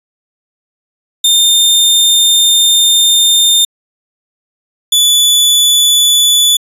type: tone pair in turn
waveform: sawtooth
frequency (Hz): 3623 / 3463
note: A7 / A7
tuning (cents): +50 / -28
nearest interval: minor second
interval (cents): 78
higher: first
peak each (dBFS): -3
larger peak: neither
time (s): 1.24-3.65 / 4.92-6.57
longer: first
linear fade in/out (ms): 5
effects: resampled to 32000 Hz